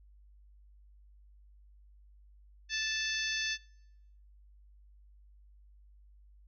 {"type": "harmonic tone with a mistuned harmonic", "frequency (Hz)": 878, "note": "A5", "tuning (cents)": -4, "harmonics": [2, 3, 4, 5, 6, 7], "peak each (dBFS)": [-36, -38, -39, -40, -41, -41], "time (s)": [2.69, 3.58], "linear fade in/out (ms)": 50, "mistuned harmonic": 5, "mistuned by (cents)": 32, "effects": ["noise-tail reverb RT60 0.9 s tail -26 dB re dry", "added 50 Hz sine -56 dBFS peak until 6.47 s"]}